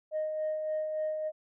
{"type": "tone with tremolo", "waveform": "sine", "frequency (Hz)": 620, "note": "D#5", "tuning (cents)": -6, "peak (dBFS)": -27, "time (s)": [0.11, 1.32], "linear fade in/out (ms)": 50, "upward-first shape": "sine", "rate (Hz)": 3.5, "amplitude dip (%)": 40, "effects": ["tanh soft clip ceiling -26 dBFS"]}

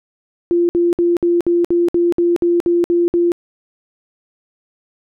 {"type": "tone bursts", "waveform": "sine", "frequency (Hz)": 345.6, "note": "F4", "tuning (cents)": -18, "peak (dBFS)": -11, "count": 12, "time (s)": [0.51, 3.319], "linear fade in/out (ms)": 0, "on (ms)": 180, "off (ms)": 59, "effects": []}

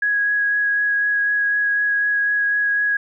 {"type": "tone with vibrato", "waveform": "sine", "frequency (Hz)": 1661.2, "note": "G#6", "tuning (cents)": 0, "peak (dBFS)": -16, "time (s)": [0.02, 2.97], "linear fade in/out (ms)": 5, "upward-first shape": "sine", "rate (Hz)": 4, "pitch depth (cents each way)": 10, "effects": []}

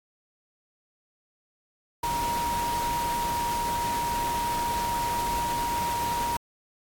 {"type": "tone in noise", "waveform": "sine", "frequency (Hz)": 947, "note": "A#5", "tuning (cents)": 27, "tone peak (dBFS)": -26, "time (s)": [2.03, 6.37], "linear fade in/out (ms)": 5, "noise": "pink", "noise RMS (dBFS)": -34, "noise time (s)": [2.03, 6.37], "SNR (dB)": 5, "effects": ["AAC 64 kbps"]}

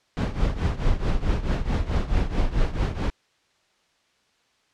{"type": "noise with tremolo", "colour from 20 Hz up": "brown", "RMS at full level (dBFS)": -19, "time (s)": [0.17, 3.1], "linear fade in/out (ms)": 0, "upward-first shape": "triangle", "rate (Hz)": 4.6, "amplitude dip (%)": 85, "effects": ["white hiss -65 dBFS RMS until 4.73 s", "low-pass 5000 Hz 12 dB/octave"]}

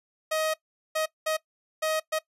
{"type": "tone bursts at uneven times", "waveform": "sawtooth", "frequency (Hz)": 629, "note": "D#5", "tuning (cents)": 19, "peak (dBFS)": -21, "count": 5, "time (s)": [[0.31, 0.54], [0.95, 1.06], [1.26, 1.37], [1.82, 2], [2.12, 2.19]], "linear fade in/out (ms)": 10, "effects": ["noise-tail reverb RT60 0.1 s tail -19 dB re dry", "resampled to 32000 Hz"]}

